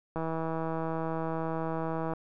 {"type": "click train", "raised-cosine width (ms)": 1, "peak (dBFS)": -20, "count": 321, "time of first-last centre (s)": [0.16, 2.135], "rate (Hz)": 162, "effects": []}